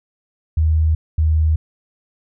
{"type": "tone pair in turn", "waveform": "sine", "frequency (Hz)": [78.9, 78.54], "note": ["D#2", "D#2"], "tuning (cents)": [25, 17], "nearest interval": "unison", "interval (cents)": 8, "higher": "first", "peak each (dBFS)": -12, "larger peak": "neither", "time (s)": [[0.57, 0.95], [1.18, 1.56]], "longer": "neither", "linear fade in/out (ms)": 5, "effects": []}